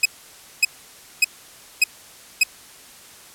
sawtooth tone bursts, 2534 Hz, D#7, 31 cents sharp, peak -8 dBFS, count 5, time 0.03-2.435 s, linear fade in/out 5 ms, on 25 ms, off 570 ms, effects white hiss -45 dBFS RMS until 3.34 s + low-pass 12000 Hz 12 dB/octave

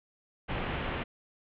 pink low-pass noise, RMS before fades -34 dBFS, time 0.48-1.04 s, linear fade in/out 20 ms, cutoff 3200 Hz, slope 48 dB/octave, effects none

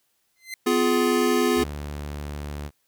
sawtooth tone with exponential growth, 2066 Hz, C7, 22 cents flat, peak -25 dBFS, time 0.36-0.54 s, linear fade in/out 2 ms, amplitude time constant 37 ms
square chord, F diminished, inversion second, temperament just, 251.4 / 349.2 / 419.1 Hz, Cb4 / F4 / Ab4, +31 / 0 / +16 cents, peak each -24 dBFS, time 0.66-1.64 s, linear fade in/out 10 ms
sawtooth tone, 73.2 Hz, D2, 5 cents flat, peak -27 dBFS, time 1.55-2.71 s, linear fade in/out 50 ms
effects white hiss -70 dBFS RMS until 2.87 s

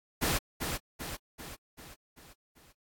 pink noise with echo, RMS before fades -29 dBFS, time 0.21-0.39 s, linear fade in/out 20 ms, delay 390 ms, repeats 6, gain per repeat -5 dB, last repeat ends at 2.73 s, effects AAC 64 kbps

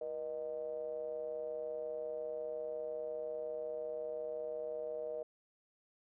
triangle ring-modulated tone, 70.1 Hz, C#2, 20 cents sharp, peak -33 dBFS, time 0.01-5.23 s, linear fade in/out 5 ms, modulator 548 Hz, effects none

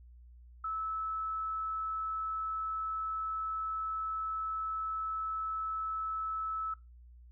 sine tone, 1305 Hz, E6, 18 cents flat, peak -33 dBFS, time 0.64-6.74 s, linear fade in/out 5 ms, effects noise-tail reverb RT60 0.2 s tail -18 dB re dry + added 60 Hz sine -52 dBFS peak until 7.31 s

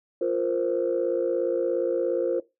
sine chord, F suspended fourth, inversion none, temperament equal, 349.2 / 466.2 / 523.3 Hz, F4 / Bb4 / C5, 0 / 0 / 0 cents, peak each -26 dBFS, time 0.21-2.4 s, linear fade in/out 5 ms, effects noise-tail reverb RT60 0.2 s tail -18 dB re dry + tanh soft clip ceiling -15 dBFS

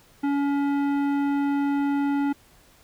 triangle tone with tanh clipping, 282.6 Hz, C#4, 34 cents sharp, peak -23 dBFS, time 0.23-2.33 s, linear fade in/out 10 ms, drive 18 dB, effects pink hiss -56 dBFS RMS until 2.83 s

